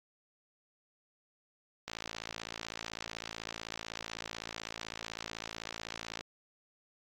click train, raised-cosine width 0.2 ms, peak -21 dBFS, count 243, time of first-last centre 1.88-6.209 s, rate 55.9 Hz, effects AAC 64 kbps

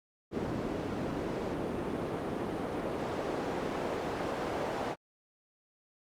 pink noise with band-pass filter sweep, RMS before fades -35 dBFS, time 0.31-4.96 s, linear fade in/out 50 ms, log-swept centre 300 to 570 Hz, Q 0.96, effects Opus 48 kbps

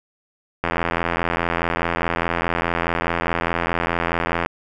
click train, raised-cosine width 0.5 ms, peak -5 dBFS, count 325, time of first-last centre 0.64-4.461 s, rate 84.8 Hz, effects none

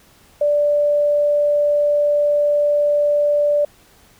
sine tone, 586 Hz, D5, 4 cents flat, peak -13 dBFS, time 0.41-3.65 s, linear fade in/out 5 ms, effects pink hiss -51 dBFS RMS until 4.19 s

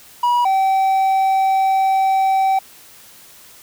triangle tone pair in turn, 968 / 770.1 Hz, B5 / G5, -35 / -31 cents, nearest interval major third, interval 396 cents, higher first, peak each -11 dBFS, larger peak neither, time 0.23-0.45 / 0.45-2.59 s, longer second, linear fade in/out 5 ms, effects white hiss -44 dBFS RMS until 3.62 s

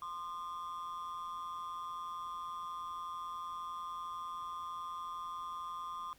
triangle ring-modulated tone, 1130 Hz, C#6, 33 cents sharp, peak -35 dBFS, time 0.02-6.13 s, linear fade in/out 0 ms, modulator 85.5 Hz, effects pink hiss -65 dBFS RMS until 6.18 s

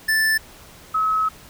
square / sine tone pair in turn, 1760 / 1285 Hz, A6 / E6, 0 / -45 cents, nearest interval perfect fourth, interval 545 cents, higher first, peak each -17 dBFS, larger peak neither, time 0.08-0.38 / 0.94-1.29 s, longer second, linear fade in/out 10 ms, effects pink hiss -45 dBFS RMS until 1.49 s

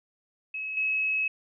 sine tone with level steps, 2571 Hz, E7, 44 cents flat, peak -31 / -24 dBFS, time 0.54-1.28 s, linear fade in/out 5 ms, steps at 0.77 s, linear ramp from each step 2 ms, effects none

